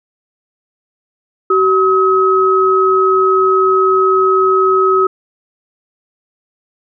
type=tone pair together; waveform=sine; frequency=380 / 1276.1 Hz; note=F#4 / D#6; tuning=+46 / +43 cents; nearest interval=octave + major sixth; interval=2097 cents; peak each=-11 dBFS; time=1.5-5.07 s; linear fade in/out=5 ms; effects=none